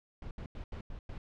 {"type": "noise bursts at uneven times", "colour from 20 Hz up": "brown", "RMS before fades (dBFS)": -42, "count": 6, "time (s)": [[0.22, 0.31], [0.38, 0.46], [0.55, 0.64], [0.72, 0.81], [0.9, 0.99], [1.09, 1.18]], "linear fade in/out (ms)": 2, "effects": ["low-pass 4000 Hz 12 dB/octave"]}